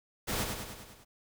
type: noise with echo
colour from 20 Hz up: pink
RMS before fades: -33 dBFS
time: 0.27-0.45 s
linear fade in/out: 20 ms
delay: 100 ms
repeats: 6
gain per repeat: -4 dB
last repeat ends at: 1.05 s
effects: none